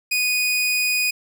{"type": "tone", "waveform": "sawtooth", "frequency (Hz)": 2480, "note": "D#7", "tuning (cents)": -6, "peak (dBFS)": -15, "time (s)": [0.11, 1.11], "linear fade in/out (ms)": 10, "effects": []}